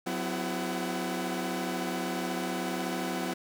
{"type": "tone cluster", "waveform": "sawtooth", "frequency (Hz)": [183.2, 254.4, 333.8, 404.7, 749], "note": ["F#3", "C4", "E4", "G#4", "F#5"], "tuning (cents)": [-17, -48, 22, -45, 21], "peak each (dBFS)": [-32, -32, -32, -39, -35], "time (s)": [0.06, 3.34], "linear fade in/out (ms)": 10, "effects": []}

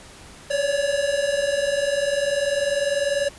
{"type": "tone pair together", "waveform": "square", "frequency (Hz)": [554.4, 574.6], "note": ["C#5", "D5"], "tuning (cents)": [0, -38], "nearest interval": "minor second", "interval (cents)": 62, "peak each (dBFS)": [-25, -23], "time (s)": [0.5, 3.29], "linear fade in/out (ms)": 10, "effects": ["pink hiss -44 dBFS RMS until 3.38 s", "resampled to 24000 Hz"]}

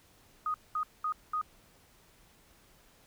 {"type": "tone bursts", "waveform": "sine", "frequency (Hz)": 1244.5, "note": "D#6", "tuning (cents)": 0, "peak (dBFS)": -29, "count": 4, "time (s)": [0.46, 1.414], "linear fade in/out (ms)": 2, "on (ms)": 81, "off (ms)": 210, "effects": ["pink hiss -62 dBFS RMS until 3.06 s"]}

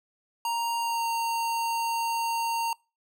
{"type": "tone with pitch glide", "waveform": "square", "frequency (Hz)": [932.3, 921.6], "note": ["A#5", "A#5"], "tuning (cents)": [0, -20], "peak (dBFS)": -27, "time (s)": [0.45, 2.73], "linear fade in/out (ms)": 2, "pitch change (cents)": -20, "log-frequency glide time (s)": [0.79, 1.07], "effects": ["noise-tail reverb RT60 0.3 s tail -25 dB re dry"]}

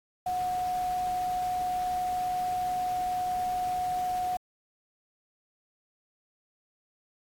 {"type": "tone in noise", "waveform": "sine", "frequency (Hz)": 730, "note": "F#5", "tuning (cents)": -24, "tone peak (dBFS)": -27, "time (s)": [0.26, 4.37], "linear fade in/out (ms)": 5, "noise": "pink", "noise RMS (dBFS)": -45, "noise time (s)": [0.26, 4.37], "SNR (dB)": 15, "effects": ["AAC 64 kbps"]}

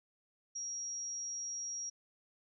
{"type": "tone", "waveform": "sine", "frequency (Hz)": 5660, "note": "F8", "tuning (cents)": 22, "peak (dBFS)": -38, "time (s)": [0.55, 1.9], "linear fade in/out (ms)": 10, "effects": []}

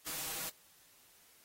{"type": "noise with comb filter", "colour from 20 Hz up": "white", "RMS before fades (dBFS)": -40, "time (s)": [0.06, 0.5], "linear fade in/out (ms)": 10, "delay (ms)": 6.3, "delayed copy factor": 0.75, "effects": ["white hiss -64 dBFS RMS until 1.44 s", "AAC 48 kbps"]}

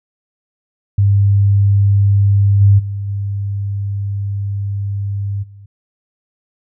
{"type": "tone with level steps", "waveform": "sine", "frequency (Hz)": 100, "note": "G2", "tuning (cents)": 35, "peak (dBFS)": [-8, -5, -19, -17, -35], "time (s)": [0.98, 5.66], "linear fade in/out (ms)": 5, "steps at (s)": [2.6, 2.78, 3.07, 5.42], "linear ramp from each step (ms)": 20, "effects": []}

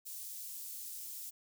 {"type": "high-pass noise", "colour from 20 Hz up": "white", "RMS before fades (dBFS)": -45, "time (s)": [0.05, 1.31], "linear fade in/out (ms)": 20, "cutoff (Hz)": 6600, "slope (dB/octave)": 12, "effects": []}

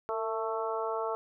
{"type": "harmonic tone with a mistuned harmonic", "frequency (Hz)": 221.3, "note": "A3", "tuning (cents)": 10, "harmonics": [2, 3, 4, 5, 6], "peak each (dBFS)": [-34, -36, -37, -38, -39], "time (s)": [0.09, 1.15], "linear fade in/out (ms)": 0, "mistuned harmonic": 2, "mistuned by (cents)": 31, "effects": []}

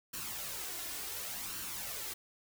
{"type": "noise with flanger", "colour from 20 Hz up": "white", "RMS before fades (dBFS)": -41, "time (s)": [0.13, 2.14], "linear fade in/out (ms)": 10, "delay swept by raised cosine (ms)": [0.69, 2.89], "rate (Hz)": 0.69, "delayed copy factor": 0.55, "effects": []}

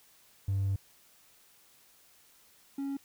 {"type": "tone pair in turn", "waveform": "triangle", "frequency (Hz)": [97.8, 276.6], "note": ["G2", "C#4"], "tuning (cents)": [-4, -4], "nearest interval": "octave + tritone", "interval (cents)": 1800, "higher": "second", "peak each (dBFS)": [-24, -30], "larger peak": "first", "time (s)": [[0.48, 0.76], [2.78, 2.97]], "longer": "first", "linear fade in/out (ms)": 5, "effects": ["tanh soft clip ceiling -23 dBFS", "white hiss -62 dBFS RMS until 3.04 s"]}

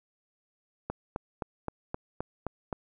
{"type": "click train", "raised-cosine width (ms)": 1, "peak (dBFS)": -18, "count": 8, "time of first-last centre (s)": [0.9, 2.728], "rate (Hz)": 3.83, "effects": []}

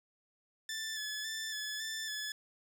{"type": "tone with vibrato", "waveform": "15% pulse", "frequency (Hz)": 1741, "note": "A6", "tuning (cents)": -19, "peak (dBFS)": -31, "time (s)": [0.69, 2.32], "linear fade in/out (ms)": 2, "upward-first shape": "square", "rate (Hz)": 1.8, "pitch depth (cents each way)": 26, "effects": []}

